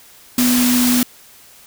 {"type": "tone in noise", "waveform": "sine", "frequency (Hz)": 246.9, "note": "B3", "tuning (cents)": 0, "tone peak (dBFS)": -13, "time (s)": [0.38, 1.03], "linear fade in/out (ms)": 2, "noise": "white", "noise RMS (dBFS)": -19, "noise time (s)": [0.38, 1.03], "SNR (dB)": 3, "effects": ["white hiss -45 dBFS RMS until 1.66 s"]}